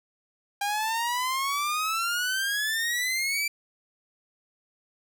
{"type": "exponential sweep", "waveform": "sawtooth", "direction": "up", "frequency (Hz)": [801, 2349], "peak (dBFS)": -22, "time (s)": [0.61, 3.48], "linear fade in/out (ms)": 5, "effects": []}